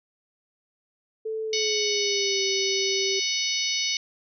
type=tone with pitch glide; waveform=sine; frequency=440 to 389.7 Hz; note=A4 to G4; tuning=0 to -10 cents; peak=-27 dBFS; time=1.25-3.2 s; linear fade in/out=10 ms; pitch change=-210 cents; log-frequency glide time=1.44-2.42 s
type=harmonic tone; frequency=740 Hz; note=F#5; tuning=in tune; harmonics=3 / 4 / 5 / 6 / 7 / 8; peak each=-31 / -31 / -31 / -31 / -31 / -31 dBFS; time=1.53-3.97 s; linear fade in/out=2 ms
effects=none